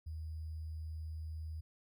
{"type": "tone with sample-and-hold", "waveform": "sine", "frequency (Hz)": 79, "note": "D#2", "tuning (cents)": 27, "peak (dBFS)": -40, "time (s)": [0.06, 1.61], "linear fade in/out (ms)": 10, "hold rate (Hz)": 4900, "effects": []}